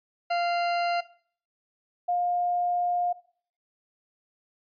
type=tone pair in turn; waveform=40% pulse / sine; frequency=694 / 708.2 Hz; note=F5 / F5; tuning=-11 / +24 cents; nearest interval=unison; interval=35 cents; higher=second; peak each=-23 dBFS; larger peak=neither; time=0.3-1.01 / 2.08-3.13 s; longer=second; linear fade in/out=10 ms; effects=noise-tail reverb RT60 0.5 s tail -18 dB re dry + resampled to 11025 Hz